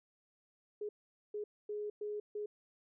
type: tone bursts at uneven times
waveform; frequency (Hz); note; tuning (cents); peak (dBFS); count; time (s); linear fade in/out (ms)
sine; 418; G#4; +11; -37; 5; 0.81-0.89 / 1.34-1.44 / 1.69-1.9 / 2.01-2.2 / 2.35-2.46; 5
effects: none